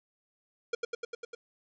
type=tone with echo; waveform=square; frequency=469.7 Hz; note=A#4; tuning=13 cents sharp; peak=-28 dBFS; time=0.73-0.75 s; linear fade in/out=5 ms; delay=100 ms; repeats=6; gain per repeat=-2 dB; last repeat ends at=1.35 s; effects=resampled to 16000 Hz + 10-bit